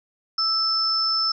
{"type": "tone pair together", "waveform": "sine", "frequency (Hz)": [1318.5, 5274], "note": ["E6", "E8"], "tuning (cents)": [0, 0], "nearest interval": "2 octaves", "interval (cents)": 2400, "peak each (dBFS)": [-27, -20], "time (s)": [0.38, 1.32], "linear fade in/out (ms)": 5, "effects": []}